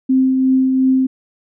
sine tone with tremolo, 261.6 Hz, C4, in tune, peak -9 dBFS, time 0.09-1.07 s, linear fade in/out 10 ms, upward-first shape triangle, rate 2.8 Hz, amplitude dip 35%, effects none

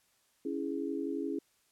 sine chord, C# minor, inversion none, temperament equal with one note detuned, 278.1 / 329.6 / 415.3 Hz, C#4 / E4 / G#4, +6 / 0 / 0 cents, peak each -36 / -37 / -38 dBFS, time 0.45-1.39 s, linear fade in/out 5 ms, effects white hiss -71 dBFS RMS until 1.71 s + low-pass 12000 Hz 12 dB/octave

